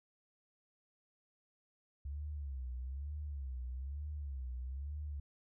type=tone with vibrato; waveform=sine; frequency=68.2 Hz; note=C#2; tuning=28 cents flat; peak=-39 dBFS; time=2.05-5.2 s; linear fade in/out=5 ms; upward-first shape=sine; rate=1.1 Hz; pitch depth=160 cents each way; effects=none